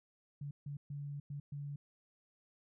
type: tone bursts at uneven times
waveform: sine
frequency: 143.3 Hz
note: D3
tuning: 42 cents flat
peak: -40 dBFS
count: 5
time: 0.41-0.51 / 0.66-0.77 / 0.9-1.2 / 1.3-1.4 / 1.52-1.76 s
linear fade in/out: 5 ms
effects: none